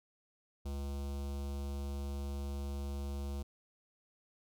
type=tone with notch filter; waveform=square; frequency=70 Hz; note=C#2; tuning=18 cents sharp; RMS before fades=-39 dBFS; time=0.65-3.43 s; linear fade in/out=10 ms; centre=1800 Hz; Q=0.82; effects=none